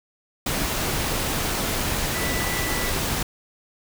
sine tone in noise, 1975.5 Hz, B6, in tune, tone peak -31 dBFS, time 2.14-2.91 s, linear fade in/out 5 ms, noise pink, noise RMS -25 dBFS, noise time 0.46-3.23 s, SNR -9 dB, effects none

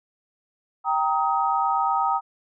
sine chord, Eb major, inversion first, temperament equal with one note detuned, 784 / 932.3 / 1260.4 Hz, G5 / Bb5 / Eb6, 0 / 0 / +22 cents, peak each -24 dBFS, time 0.84-2.21 s, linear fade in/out 50 ms, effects none

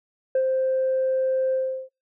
sine tone with ADSR envelope, 523.3 Hz, C5, in tune, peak -15 dBFS, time 0.35-1.89 s, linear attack 4 ms, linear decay 66 ms, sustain -4 dB, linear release 360 ms, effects noise-tail reverb RT60 0.2 s tail -22 dB re dry + tanh soft clip ceiling -16 dBFS

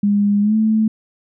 sine tone with pitch glide, 203.9 to 218.5 Hz, G#3 to A3, -32 to -12 cents, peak -12 dBFS, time 0.03-0.88 s, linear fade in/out 5 ms, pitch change +120 cents, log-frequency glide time 0.41-0.55 s, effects none

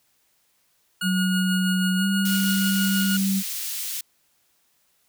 25% pulse tone with tremolo, 1440 Hz, F#6, 47 cents flat, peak -21 dBFS, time 1.01-3.17 s, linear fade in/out 5 ms, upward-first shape sine, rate 6.2 Hz, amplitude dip 35%
sine tone with pitch glide, 185 to 193.75 Hz, F#3 to G3, 0 to -20 cents, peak -20 dBFS, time 1.02-3.43 s, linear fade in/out 50 ms, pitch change +80 cents, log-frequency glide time 1.98-2.05 s
white high-pass noise, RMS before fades -30 dBFS, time 2.25-4.01 s, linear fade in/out 5 ms, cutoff 2800 Hz, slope 12 dB/octave
effects white hiss -66 dBFS RMS until 5.08 s

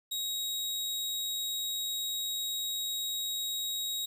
sawtooth tone, 3798 Hz, A#7, 32 cents sharp, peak -29 dBFS, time 0.11-4.06 s, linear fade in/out 10 ms, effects 10-bit

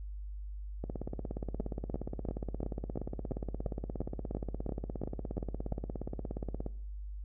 two click trains, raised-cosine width 2 ms, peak -24 / -21 dBFS, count 100 / 13, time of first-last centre 0.84-6.664 / 1.6-5.724 s, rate 17 / 2.91 Hz, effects noise-tail reverb RT60 0.6 s tail -20 dB re dry + added 50 Hz sine -39 dBFS peak until 7.24 s

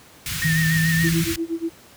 pink band-stop noise, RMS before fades -26 dBFS, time 0.26-1.36 s, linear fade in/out 2 ms, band 170 to 1600 Hz, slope 24 dB/octave
sine tone with vibrato, 1831 Hz, A#6, 32 cents flat, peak -22 dBFS, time 0.42-1.09 s, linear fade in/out 0 ms, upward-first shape sine, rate 7 Hz, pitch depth 50 cents each way
sine tone with pitch glide, 160 to 164.97 Hz, D#3 to E3, +49 to +2 cents, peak -18 dBFS, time 0.44-1.24 s, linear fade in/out 10 ms, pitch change +53 cents, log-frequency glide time 0.67-1.06 s
sine tone with tremolo, 331.1 Hz, E4, 8 cents sharp, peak -20 dBFS, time 1.03-1.7 s, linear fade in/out 20 ms, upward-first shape sine, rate 8.4 Hz, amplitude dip 95%
effects pink hiss -48 dBFS RMS until 1.96 s + high-pass 80 Hz 12 dB/octave

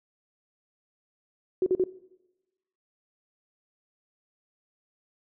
sine tone bursts, 370 Hz, F#4, in tune, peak -20 dBFS, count 3, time 1.62-1.839 s, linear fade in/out 2 ms, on 43 ms, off 45 ms, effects noise-tail reverb RT60 1.0 s tail -19 dB re dry

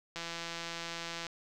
click train, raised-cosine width 0.2 ms, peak -22 dBFS, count 187, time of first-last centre 0.16-1.267 s, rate 168 Hz, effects none

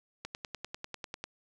click train, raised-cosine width 0.2 ms, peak -21 dBFS, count 11, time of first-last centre 0.25-1.24 s, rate 10.1 Hz, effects none

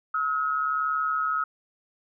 sine tone pair together, 1286 / 1427.2 Hz, E6 / F6, -43 / +37 cents, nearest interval major second, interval 180 cents, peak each -24 / -31 dBFS, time 0.14-1.44 s, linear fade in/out 5 ms, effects none

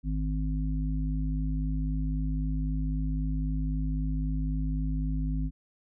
harmonic tone, 51.91 Hz, G#1, in tune, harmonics 1 / 3 / 5, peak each -28 / -33 / -35 dBFS, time 0.03-5.51 s, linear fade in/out 50 ms, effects none

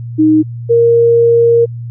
sine tone pair in turn, 311.1 / 467.3 Hz, D#4 / A#4, 0 / +4 cents, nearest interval perfect fifth, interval 704 cents, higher second, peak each -5 dBFS, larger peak neither, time 0.18-0.43 / 0.69-1.66 s, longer second, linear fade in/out 20 ms, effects added 118 Hz sine -21 dBFS peak until 1.9 s

